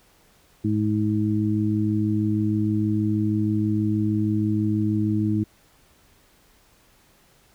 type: harmonic tone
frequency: 106.3 Hz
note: G#2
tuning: 41 cents sharp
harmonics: 1 / 2 / 3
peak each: -24 / -24 / -24 dBFS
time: 0.64-5.44 s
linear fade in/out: 10 ms
effects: pink hiss -58 dBFS RMS until 7.54 s